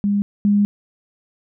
sine tone pair in turn, 202.7 / 204.3 Hz, G#3 / G#3, -42 / -28 cents, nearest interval unison, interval 14 cents, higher second, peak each -15 / -12 dBFS, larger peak second, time 0.04-0.22 / 0.45-0.65 s, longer second, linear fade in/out 0 ms, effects none

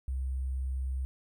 sine tone with sample-and-hold, 65.41 Hz, C2, in tune, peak -30 dBFS, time 0.08-1.05 s, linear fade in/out 0 ms, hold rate 8820 Hz, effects none

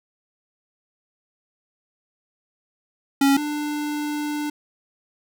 square tone pair in turn, 276.5 / 296.8 Hz, C#4 / D4, -4 / +18 cents, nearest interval minor second, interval 122 cents, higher second, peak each -15 / -25 dBFS, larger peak first, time 3.21-3.37 / 3.37-4.5 s, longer second, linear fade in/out 5 ms, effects none

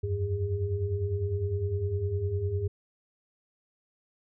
sine tone cluster, 88.3 / 98.2 / 407 Hz, F2 / G2 / G#4, +20 / +4 / -35 cents, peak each -33 / -29 / -33 dBFS, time 0.03-2.68 s, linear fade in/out 10 ms, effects none

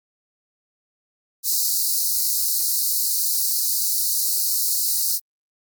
white high-pass noise, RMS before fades -21 dBFS, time 1.43-5.2 s, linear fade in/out 50 ms, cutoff 4100 Hz, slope 96 dB/octave, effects Opus 48 kbps

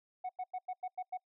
sine tone bursts, 738 Hz, F#5, 5 cents flat, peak -33 dBFS, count 7, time 0.24-1.175 s, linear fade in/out 10 ms, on 53 ms, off 94 ms, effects noise-tail reverb RT60 0.1 s tail -25 dB re dry + tanh soft clip ceiling -34 dBFS

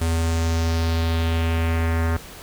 square tone with low-pass filter sweep, 82.41 Hz, E2, in tune, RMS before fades -21 dBFS, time 0.01-2.17 s, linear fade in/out 5 ms, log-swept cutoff 10000 to 1600 Hz, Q 2.1, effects pink hiss -40 dBFS RMS until 2.42 s

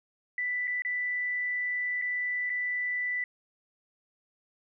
sine tone with dropouts, 1981 Hz, B6, 5 cents sharp, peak -28 dBFS, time 0.38-3.24 s, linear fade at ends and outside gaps 2 ms, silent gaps 0.673-0.677 / 0.821-0.849 / 2.016-2.021 / 2.496-2.5 s, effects none

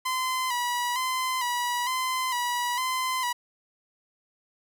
sawtooth tone with vibrato, 1000 Hz, B5, 21 cents sharp, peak -22 dBFS, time 0.05-3.33 s, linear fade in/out 10 ms, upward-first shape square, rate 1.1 Hz, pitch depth 50 cents each way, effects none

